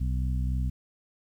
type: harmonic tone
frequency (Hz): 63.5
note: B1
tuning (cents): +49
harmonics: 1 / 2 / 3 / 4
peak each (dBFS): -26 / -32 / -38 / -42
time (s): 0-0.7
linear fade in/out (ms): 10
effects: 10-bit